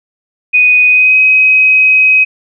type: tone with pitch glide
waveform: sine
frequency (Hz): 2489 to 2530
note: D#7 to D#7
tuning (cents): 0 to +28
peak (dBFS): -4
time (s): 0.53-2.25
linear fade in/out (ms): 20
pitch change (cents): +28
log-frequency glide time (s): 0.87-1.18
effects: none